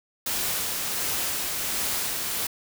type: noise with tremolo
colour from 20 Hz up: white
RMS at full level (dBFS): -27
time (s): 0.26-2.47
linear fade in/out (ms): 5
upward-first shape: sine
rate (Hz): 1.4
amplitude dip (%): 25
effects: none